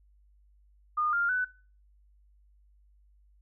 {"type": "tone with pitch steps", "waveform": "sine", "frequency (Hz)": [1220, 1399, 1500], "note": ["D#6", "F6", "F#6"], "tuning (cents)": [-34, 3, 23], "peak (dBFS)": -25, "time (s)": [0.97, 1.45], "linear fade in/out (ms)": 10, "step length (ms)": 160, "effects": ["noise-tail reverb RT60 0.4 s tail -22 dB re dry", "added 50 Hz sine -59 dBFS peak until 3.41 s"]}